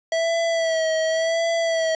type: tone with vibrato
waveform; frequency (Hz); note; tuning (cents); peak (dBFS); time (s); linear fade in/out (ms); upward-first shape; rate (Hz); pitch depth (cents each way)
square; 653; E5; -17; -20; 0.12-1.95; 2; sine; 0.9; 40
effects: resampled to 16000 Hz + 8-bit